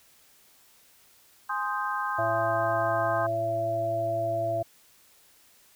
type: chord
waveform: sine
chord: Ab major seventh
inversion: none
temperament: equal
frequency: 830.6 / 1046.5 / 1244.5 / 1568 Hz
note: Ab5 / C6 / Eb6 / G6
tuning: 0 / 0 / 0 / 0 cents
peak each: -34 / -31 / -33 / -33 dBFS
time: 1.49-3.27 s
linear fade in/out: 10 ms
type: harmonic tone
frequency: 112 Hz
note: A2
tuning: 31 cents sharp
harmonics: 1 / 3 / 5 / 6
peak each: -35 / -38 / -38 / -26 dBFS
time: 2.18-4.63 s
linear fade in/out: 10 ms
effects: white hiss -59 dBFS RMS until 5.75 s